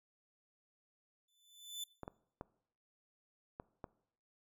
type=tone with exponential growth; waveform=sawtooth; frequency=3508 Hz; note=A7; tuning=6 cents flat; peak=-36 dBFS; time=1.28-1.84 s; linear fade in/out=5 ms; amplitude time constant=120 ms
type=clicks; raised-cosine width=1 ms; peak=-30 dBFS; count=5; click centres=2.033 / 2.079 / 2.411 / 3.599 / 3.842 s
effects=noise-tail reverb RT60 0.7 s tail -21 dB re dry